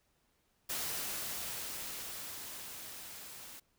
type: noise with level ramp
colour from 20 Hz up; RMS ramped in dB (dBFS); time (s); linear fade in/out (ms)
white; -37 to -50; 0.69-3.6; 10
effects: pink hiss -75 dBFS RMS until 3.78 s